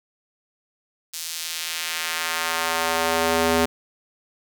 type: tone with high-pass filter sweep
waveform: square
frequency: 82.41 Hz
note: E2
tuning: in tune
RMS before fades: -24 dBFS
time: 1.13-3.66 s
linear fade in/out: 10 ms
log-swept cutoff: 5400 to 300 Hz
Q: 0.88
effects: none